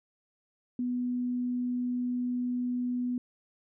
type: tone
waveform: sine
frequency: 246.9 Hz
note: B3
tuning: in tune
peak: -28 dBFS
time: 0.79-3.18 s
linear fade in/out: 2 ms
effects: none